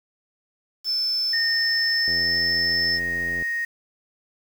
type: tone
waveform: sine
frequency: 5274 Hz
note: E8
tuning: in tune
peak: -21 dBFS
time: 0.84-3 s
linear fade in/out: 50 ms
type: tone with pitch glide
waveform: sine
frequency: 1836 to 1864.9 Hz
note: A#6 to A#6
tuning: -27 to 0 cents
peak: -23 dBFS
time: 1.33-3.65 s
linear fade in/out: 5 ms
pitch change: +27 cents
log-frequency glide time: 1.92-2.38 s
type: click train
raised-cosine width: 2 ms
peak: -24 dBFS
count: 117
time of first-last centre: 2.08-3.424 s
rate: 86.3 Hz
effects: 7-bit